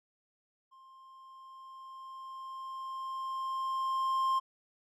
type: tone with level ramp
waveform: triangle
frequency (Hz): 1057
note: C6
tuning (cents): +17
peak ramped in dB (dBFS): -53 to -24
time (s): 0.71-4.4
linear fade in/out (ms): 20
effects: none